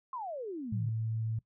sine exponential sweep, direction down, 1085 to 133.7 Hz, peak -36 dBFS, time 0.13-0.89 s, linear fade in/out 2 ms
sine tone, 111.6 Hz, A2, 25 cents sharp, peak -31 dBFS, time 0.72-1.39 s, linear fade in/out 5 ms
effects noise-tail reverb RT60 0.1 s tail -21 dB re dry

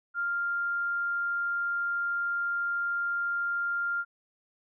sine tone, 1396.9 Hz, F6, in tune, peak -27 dBFS, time 0.14-4.05 s, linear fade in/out 50 ms, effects none

